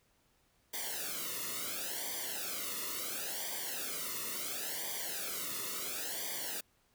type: noise with flanger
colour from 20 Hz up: white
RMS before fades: -39 dBFS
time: 0.73-6.61 s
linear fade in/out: 10 ms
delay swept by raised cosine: 0.74 to 1.28 ms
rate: 0.72 Hz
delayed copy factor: -0.95
effects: pink hiss -72 dBFS RMS until 6.94 s